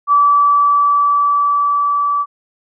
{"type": "tone with level ramp", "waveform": "sine", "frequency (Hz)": 1154, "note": "D6", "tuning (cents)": -31, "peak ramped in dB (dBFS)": [-7, -13], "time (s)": [0.07, 2.26], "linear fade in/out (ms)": 50, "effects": []}